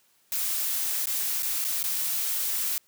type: noise with dropouts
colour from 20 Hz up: blue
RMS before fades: -28 dBFS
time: 0.32-2.78 s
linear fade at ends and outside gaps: 1 ms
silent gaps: 1.058-1.07 / 1.424-1.43 / 1.643-1.648 / 1.829-1.839 s
effects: white hiss -65 dBFS RMS until 2.87 s + high-pass 80 Hz 12 dB/octave

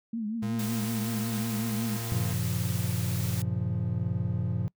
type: tone with vibrato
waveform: sine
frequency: 220 Hz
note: A3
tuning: in tune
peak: -29 dBFS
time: 0.13-1.97 s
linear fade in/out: 5 ms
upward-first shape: triangle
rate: 5.4 Hz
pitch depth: 120 cents each way
type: tone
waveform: 40% pulse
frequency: 115.2 Hz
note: A#2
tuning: 20 cents flat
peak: -32 dBFS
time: 0.42-2.34 s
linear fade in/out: 10 ms
type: noise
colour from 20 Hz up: white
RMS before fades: -39 dBFS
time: 0.59-3.42 s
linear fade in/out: 2 ms
type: chord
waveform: triangle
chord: G half-diminished seventh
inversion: none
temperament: equal with one note detuned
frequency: 95.98 / 116.54 / 138.59 / 174.61 Hz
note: G2 / Bb2 / Db3 / F3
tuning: -36 / 0 / 0 / 0 cents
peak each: -30 / -29 / -34 / -31 dBFS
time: 2.12-4.68 s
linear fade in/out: 0 ms
effects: noise-tail reverb RT60 0.1 s tail -24 dB re dry

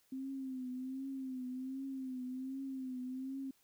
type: tone with vibrato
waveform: sine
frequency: 261.2 Hz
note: C4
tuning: 3 cents flat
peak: -39 dBFS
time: 0.12-3.51 s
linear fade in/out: 5 ms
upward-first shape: triangle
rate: 1.3 Hz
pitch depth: 71 cents each way
effects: white hiss -72 dBFS RMS until 3.63 s

